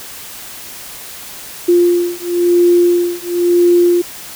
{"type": "beating tone pair", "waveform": "sine", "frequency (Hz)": [349.2, 350.18], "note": ["F4", "F4"], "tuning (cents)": [0, 5], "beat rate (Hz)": 0.98, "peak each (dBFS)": -12, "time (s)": [1.68, 4.02], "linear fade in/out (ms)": 10, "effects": ["white hiss -31 dBFS RMS until 4.35 s"]}